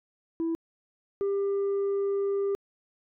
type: tone pair in turn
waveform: sine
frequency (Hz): 329.6 / 397.7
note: E4 / G4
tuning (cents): 0 / +25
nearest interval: minor third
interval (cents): 325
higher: second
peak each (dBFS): -24 / -22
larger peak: second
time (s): 0.4-0.55 / 1.21-2.55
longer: second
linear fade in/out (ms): 0
effects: tanh soft clip ceiling -24 dBFS